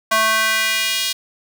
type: tone with high-pass filter sweep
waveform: square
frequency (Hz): 220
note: A3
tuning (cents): 0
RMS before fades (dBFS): -18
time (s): 0.11-1.13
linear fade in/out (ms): 10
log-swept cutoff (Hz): 980 to 3600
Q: 1.6
effects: none